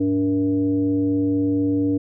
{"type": "tone with frequency modulation", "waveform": "sine", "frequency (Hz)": 288.1, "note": "D4", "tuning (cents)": -33, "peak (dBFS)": -17, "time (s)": [0, 1.98], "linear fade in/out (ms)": 10, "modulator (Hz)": 184, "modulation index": 0.63, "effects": []}